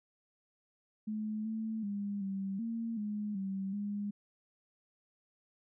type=tone with pitch steps; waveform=sine; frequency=214.7 / 220.8 / 202.4 / 194.4 / 228.8 / 209.1 / 193.4 / 204.5 Hz; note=A3 / A3 / G#3 / G3 / A#3 / G#3 / G3 / G#3; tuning=-42 / +6 / -44 / -14 / -32 / +12 / -23 / -26 cents; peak=-34 dBFS; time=1.07-4.11 s; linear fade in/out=10 ms; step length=380 ms; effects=none